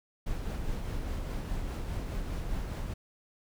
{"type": "noise with tremolo", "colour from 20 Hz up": "brown", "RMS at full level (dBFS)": -33, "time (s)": [0.26, 2.94], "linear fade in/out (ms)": 10, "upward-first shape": "sine", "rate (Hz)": 4.9, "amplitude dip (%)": 30, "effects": []}